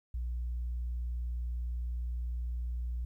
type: tone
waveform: sine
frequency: 59.9 Hz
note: A#1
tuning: 48 cents sharp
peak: -31 dBFS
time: 0.14-3.05 s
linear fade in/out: 5 ms
effects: tanh soft clip ceiling -30 dBFS + 12-bit